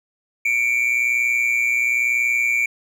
triangle tone pair together, 2250 / 2371 Hz, C#7 / D7, +25 / +16 cents, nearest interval minor second, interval 91 cents, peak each -18 dBFS, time 0.45-2.66 s, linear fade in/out 5 ms, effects none

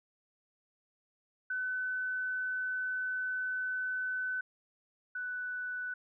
sine tone pair in turn, 1509 / 1489.9 Hz, F#6 / F#6, +34 / +12 cents, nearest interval unison, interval 22 cents, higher first, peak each -32 / -35 dBFS, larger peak first, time 1.5-4.41 / 5.15-5.94 s, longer first, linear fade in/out 5 ms, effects none

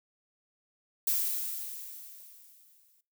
violet noise with exponential decay, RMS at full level -27 dBFS, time 1.07-3.01 s, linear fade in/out 5 ms, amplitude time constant 420 ms, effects noise-tail reverb RT60 0.3 s tail -20 dB re dry

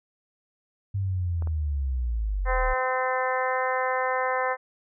sine linear sweep, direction down, 100 to 35.41 Hz, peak -24 dBFS, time 0.94-2.74 s, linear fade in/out 10 ms
clicks, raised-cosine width 1 ms, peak -27 dBFS, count 2, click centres 1.423 / 1.473 s
harmonic tone, 257.2 Hz, C4, 30 cents flat, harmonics 2 / 3 / 4 / 5 / 6 / 7 / 8, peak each -28 / -30 / -29 / -34 / -35 / -32 / -36 dBFS, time 2.45-4.57 s, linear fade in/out 50 ms
effects none

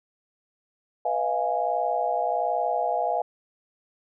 sine chord, F half-diminished seventh, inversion second, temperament equal with one note detuned, 493.9 / 637.2 / 698.5 / 830.6 Hz, Cb5 / Eb5 / F5 / Ab5, 0 / +41 / 0 / 0 cents, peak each -31 / -29 / -26 / -28 dBFS, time 1.05-3.22 s, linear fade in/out 5 ms, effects none

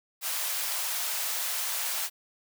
white high-pass noise, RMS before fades -31 dBFS, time 0.21-2.1 s, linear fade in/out 50 ms, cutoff 620 Hz, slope 24 dB/octave, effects none

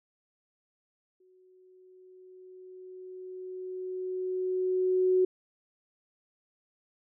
sine tone with exponential growth, 370 Hz, F#4, in tune, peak -20 dBFS, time 1.2-5.25 s, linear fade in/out 5 ms, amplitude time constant 880 ms, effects none

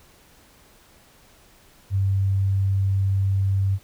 sine tone, 97.3 Hz, G2, 12 cents flat, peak -18 dBFS, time 1.9-3.79 s, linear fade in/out 50 ms, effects pink hiss -54 dBFS RMS until 3.83 s

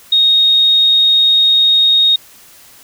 sine tone, 3729 Hz, A#7, in tune, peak -7 dBFS, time 0.12-2.16 s, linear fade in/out 5 ms, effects white hiss -42 dBFS RMS until 2.83 s

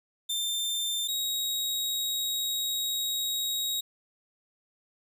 sawtooth tone pair in turn, 3582 / 3794 Hz, A7 / A#7, +30 / +30 cents, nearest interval minor second, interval 100 cents, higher second, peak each -25 dBFS, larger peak neither, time 0.29-1.08 / 1.08-3.81 s, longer second, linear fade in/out 10 ms, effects none

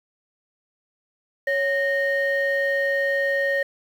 sine tone pair together, 554.4 / 1851.9 Hz, C#5 / A#6, 0 / -12 cents, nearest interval octave + major sixth, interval 2088 cents, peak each -21 dBFS, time 1.47-3.63 s, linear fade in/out 5 ms, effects tanh soft clip ceiling -15 dBFS + 8-bit

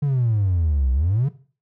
triangle exponential two-way sweep, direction down then up, 148.3 to 61.74 to 148.3 Hz, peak -14 dBFS, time 0.02-1.29 s, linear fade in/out 10 ms, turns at 0.92 s, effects noise-tail reverb RT60 0.4 s tail -18 dB re dry + tanh soft clip ceiling -12 dBFS

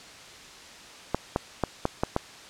clicks, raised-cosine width 1 ms, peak -9 dBFS, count 6, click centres 1.146 / 1.361 / 1.637 / 1.854 / 2.035 / 2.164 s, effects white hiss -46 dBFS RMS until 2.49 s + low-pass 6000 Hz 12 dB/octave

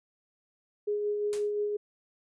sine tone with tremolo, 415.3 Hz, G#4, in tune, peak -26 dBFS, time 0.87-1.77 s, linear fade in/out 10 ms, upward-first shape sine, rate 5.7 Hz, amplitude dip 30%
white noise with exponential decay, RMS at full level -37 dBFS, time 1.33-1.51 s, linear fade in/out 0 ms, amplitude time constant 38 ms
effects resampled to 22050 Hz

